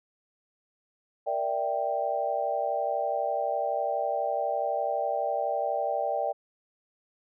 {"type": "chord", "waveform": "sine", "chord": "E half-diminished seventh", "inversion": "second", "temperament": "equal", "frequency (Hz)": [466.2, 587.3, 659.3, 784], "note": ["Bb4", "D5", "E5", "G5"], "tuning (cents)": [0, 0, 0, 0], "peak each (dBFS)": [-36, -30, -32, -30], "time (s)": [1.26, 6.33], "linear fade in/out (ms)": 20, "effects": []}